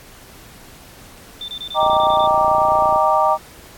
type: tone bursts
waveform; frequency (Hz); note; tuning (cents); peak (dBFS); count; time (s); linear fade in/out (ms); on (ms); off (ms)
sine; 3559; A7; +19; -26; 9; 1.41-2.266; 2; 72; 26
type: chord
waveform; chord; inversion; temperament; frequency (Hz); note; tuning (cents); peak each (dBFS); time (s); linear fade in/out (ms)
sine; Eb major seventh; none; equal; 622.3 / 784 / 932.3 / 1174.7; Eb5 / G5 / Bb5 / D6; 0 / 0 / 0 / 0; -18; 1.74-3.38; 50
type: click train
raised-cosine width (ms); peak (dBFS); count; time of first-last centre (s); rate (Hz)
2; -18; 34; 1.83-2.96; 29.2
effects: pink hiss -43 dBFS RMS until 3.77 s + AAC 64 kbps